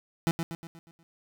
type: tone with echo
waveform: 30% pulse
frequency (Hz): 166.2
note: E3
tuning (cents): +15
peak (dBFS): -20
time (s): 0.27-0.31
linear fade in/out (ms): 0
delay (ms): 120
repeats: 6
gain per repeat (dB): -6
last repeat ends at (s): 1.03
effects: none